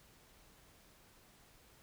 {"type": "silence", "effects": ["pink hiss -64 dBFS RMS until 1.82 s"]}